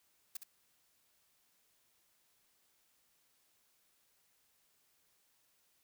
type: noise with echo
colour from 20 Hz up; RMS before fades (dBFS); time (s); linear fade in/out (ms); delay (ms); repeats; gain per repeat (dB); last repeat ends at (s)
blue; -41; 0.35-0.37; 5; 65; 1; -7; 0.435
effects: white hiss -74 dBFS RMS until 5.83 s